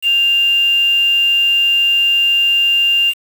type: tone with quantisation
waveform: sine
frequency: 2794 Hz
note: F7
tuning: in tune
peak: -10 dBFS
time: 0.02-3.14 s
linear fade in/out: 50 ms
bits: 5
effects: none